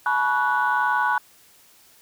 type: tone cluster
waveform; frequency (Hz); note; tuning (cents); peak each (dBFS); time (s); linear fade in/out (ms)
sine; 855 / 976 / 1117 / 1479; A5 / B5 / C#6 / F#6; -50 / -21 / +13 / -1; -24 / -23 / -26 / -22; 0.06-1.18; 2
effects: tanh soft clip ceiling -11 dBFS + white hiss -54 dBFS RMS until 2.01 s